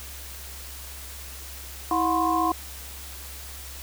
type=tone cluster; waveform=sine; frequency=325 / 726 / 1021 / 1076 Hz; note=E4 / F#5 / C6 / C6; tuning=-24 / -33 / -43 / +48 cents; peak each=-26 dBFS; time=1.91-2.52 s; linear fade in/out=2 ms; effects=added 67 Hz sine -41 dBFS peak until 3.82 s + white hiss -41 dBFS RMS until 3.82 s